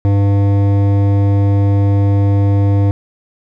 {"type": "tone with hard clipping", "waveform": "triangle", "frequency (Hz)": 100, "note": "G2", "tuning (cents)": 35, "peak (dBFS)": -11, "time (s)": [0.05, 2.91], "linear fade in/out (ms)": 0, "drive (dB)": 17, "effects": []}